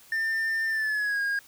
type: tone with pitch glide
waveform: triangle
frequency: 1797 to 1628.9 Hz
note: A6 to G#6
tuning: +36 to -34 cents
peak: -23 dBFS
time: 0.12-1.39 s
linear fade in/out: 2 ms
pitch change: -170 cents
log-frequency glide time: 0.69-1.21 s
effects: white hiss -54 dBFS RMS until 1.47 s